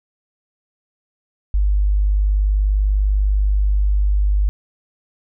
sine tone, 50.2 Hz, G1, 42 cents sharp, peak -13 dBFS, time 1.54-4.49 s, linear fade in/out 0 ms, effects none

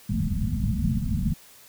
white low-pass noise, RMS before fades -25 dBFS, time 0.09-1.34 s, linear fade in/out 10 ms, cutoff 230 Hz, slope 96 dB/octave, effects white hiss -51 dBFS RMS until 1.68 s

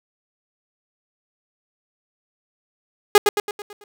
sawtooth tone with echo, 412.8 Hz, G#4, 10 cents flat, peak -3 dBFS, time 3.15-3.18 s, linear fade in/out 2 ms, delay 110 ms, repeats 6, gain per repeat -6 dB, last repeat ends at 3.84 s, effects none

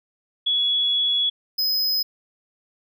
sine / square tone pair in turn, 3376 / 5058 Hz, G#7 / D#8, +28 / +28 cents, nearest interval perfect fifth, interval 700 cents, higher second, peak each -18 / -20 dBFS, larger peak first, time 0.46-1.3 / 1.58-2.03 s, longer first, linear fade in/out 10 ms, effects none

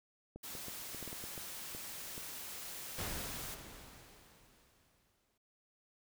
clicks, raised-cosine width 2 ms, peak -34 dBFS, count 11, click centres 0.36 / 0.552 / 0.683 / 0.947 / 1.027 / 1.077 / 1.129 / 1.24 / 1.378 / 1.749 / 2.179 s
white noise, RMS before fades -46 dBFS, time 0.43-3.55 s, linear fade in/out 10 ms
pink noise with exponential decay, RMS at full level -40 dBFS, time 2.98-5.38 s, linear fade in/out 5 ms, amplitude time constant 520 ms
effects none

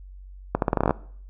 accelerating click train, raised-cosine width 1 ms, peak -6 dBFS, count 11, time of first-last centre 0.55-0.908 s, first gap 72 ms, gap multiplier 0.83, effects noise-tail reverb RT60 0.6 s tail -21 dB re dry + added 47 Hz sine -40 dBFS peak until 1.29 s

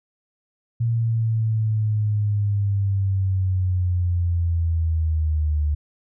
sine linear sweep, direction down, 116.7 to 73.8 Hz, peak -18 dBFS, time 0.8-5.75 s, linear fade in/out 10 ms, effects none

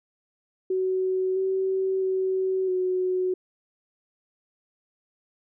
sine tone with pitch steps, 374.3 / 380.8 / 377.5 / 368.6 Hz, F#4 / F#4 / F#4 / F#4, +20 / +50 / +35 / -7 cents, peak -22 dBFS, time 0.7-3.34 s, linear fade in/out 5 ms, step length 660 ms, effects none

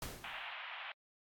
pink noise with exponential decay, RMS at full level -41 dBFS, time 0.02-0.53 s, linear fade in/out 1 ms, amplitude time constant 110 ms
white band-pass noise, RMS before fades -46 dBFS, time 0.24-0.92 s, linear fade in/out 2 ms, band 650 to 3200 Hz, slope 48 dB/octave
effects AAC 64 kbps

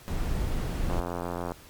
brown noise, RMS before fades -28 dBFS, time 0.08-1 s, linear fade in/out 0 ms
click train, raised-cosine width 1 ms, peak -18 dBFS, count 55, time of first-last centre 0.9-1.519 s, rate 87.2 Hz
effects pink hiss -51 dBFS RMS until 1.69 s + MP3 96 kbps

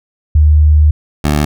sine / 15% pulse tone pair in turn, 75.8 / 74.24 Hz, D#2 / D2, -45 / +19 cents, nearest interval unison, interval 36 cents, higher first, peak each -4 dBFS, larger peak neither, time 0.35-0.91 / 1.24-1.45 s, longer first, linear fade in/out 5 ms, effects none

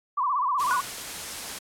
sine tone with vibrato, 1074 Hz, C6, 45 cents sharp, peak -22 dBFS, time 0.17-0.81 s, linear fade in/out 10 ms, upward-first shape sine, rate 16 Hz, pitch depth 160 cents each way
white noise, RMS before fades -35 dBFS, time 0.59-1.59 s, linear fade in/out 10 ms
sine tone with exponential decay, 1464 Hz, F#6, 19 cents flat, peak -21 dBFS, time 0.71-0.92 s, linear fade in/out 0 ms, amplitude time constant 45 ms
effects low-pass 11000 Hz 12 dB/octave + AAC 64 kbps

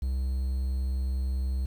triangle tone, 65.41 Hz, C2, in tune, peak -24 dBFS, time 0.02-1.66 s, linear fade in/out 5 ms, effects 9-bit

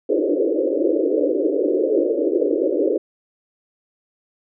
pink band-pass noise, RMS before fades -19 dBFS, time 0.09-2.98 s, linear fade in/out 10 ms, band 290 to 570 Hz, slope 96 dB/octave, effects none

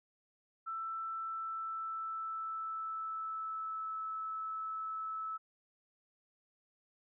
sine tone with pitch glide, 1329 to 1305.4 Hz, E6 to E6, +14 to -17 cents, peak -37 dBFS, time 0.66-5.38 s, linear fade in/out 20 ms, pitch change -31 cents, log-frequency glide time 1.15-3.99 s, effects none

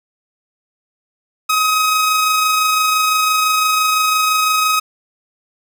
sawtooth tone with amplitude modulation, 1265 Hz, D#6, 28 cents sharp, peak -8 dBFS, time 1.49-4.8 s, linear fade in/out 10 ms, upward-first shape sine, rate 25.9 Hz, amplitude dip 25%, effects none

